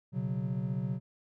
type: chord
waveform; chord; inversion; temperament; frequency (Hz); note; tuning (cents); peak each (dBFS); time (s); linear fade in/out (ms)
triangle; B suspended second; none; equal; 123.47 / 138.59 / 185; B2 / C#3 / F#3; 0 / 0 / 0; -33; 0.12-1; 50
effects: none